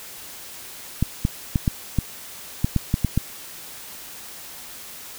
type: clicks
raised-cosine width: 5 ms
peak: -6 dBFS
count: 10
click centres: 1.026 / 1.251 / 1.558 / 1.678 / 1.987 / 2.645 / 2.763 / 2.941 / 3.047 / 3.176 s
effects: white hiss -39 dBFS RMS until 5.18 s